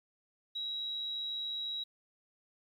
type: tone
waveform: sine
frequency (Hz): 3862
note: B7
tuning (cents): -39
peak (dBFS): -35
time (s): 0.55-1.84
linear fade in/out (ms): 10
effects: 11-bit